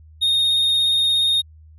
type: tone with vibrato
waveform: triangle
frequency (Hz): 3700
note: A#7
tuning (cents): -14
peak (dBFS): -14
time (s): 0.21-1.42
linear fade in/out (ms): 20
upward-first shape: sine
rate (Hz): 17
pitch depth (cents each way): 13
effects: added 78 Hz sine -43 dBFS peak until 1.78 s